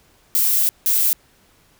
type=noise bursts at uneven times; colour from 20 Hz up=violet; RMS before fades=-17 dBFS; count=2; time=0.35-0.69 / 0.86-1.13 s; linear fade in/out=0 ms; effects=pink hiss -56 dBFS RMS until 1.79 s